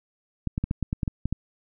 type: clicks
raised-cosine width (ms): 5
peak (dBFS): -13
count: 10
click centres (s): 0.473 / 0.579 / 0.64 / 0.711 / 0.827 / 0.929 / 1.032 / 1.078 / 1.256 / 1.326
effects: none